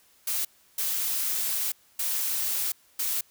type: noise bursts at uneven times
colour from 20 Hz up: blue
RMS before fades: -28 dBFS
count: 4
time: 0.27-0.45 / 0.78-1.72 / 1.99-2.72 / 2.99-3.21 s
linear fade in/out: 5 ms
effects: white hiss -61 dBFS RMS until 3.3 s